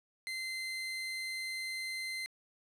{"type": "tone", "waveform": "30% pulse", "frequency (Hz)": 2070, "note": "C7", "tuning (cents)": -19, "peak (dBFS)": -34, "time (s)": [0.27, 2.26], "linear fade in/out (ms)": 0, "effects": ["low-pass 12000 Hz 12 dB/octave", "11-bit"]}